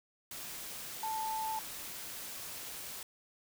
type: tone in noise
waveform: sine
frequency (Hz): 880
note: A5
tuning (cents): 0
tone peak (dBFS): -34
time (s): 1.03-1.59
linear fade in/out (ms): 2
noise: white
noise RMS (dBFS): -44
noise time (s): 0.31-3.03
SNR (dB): +7
effects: none